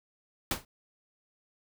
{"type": "noise with exponential decay", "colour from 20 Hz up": "pink", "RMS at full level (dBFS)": -25, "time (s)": [0.51, 0.65], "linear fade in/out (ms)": 2, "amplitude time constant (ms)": 30, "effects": []}